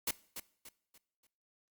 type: noise with echo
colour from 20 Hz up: white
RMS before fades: -33 dBFS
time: 0.07-0.11 s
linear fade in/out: 5 ms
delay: 290 ms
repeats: 4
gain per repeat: -9 dB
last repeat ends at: 1.27 s
effects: noise-tail reverb RT60 0.6 s tail -20 dB re dry + Opus 48 kbps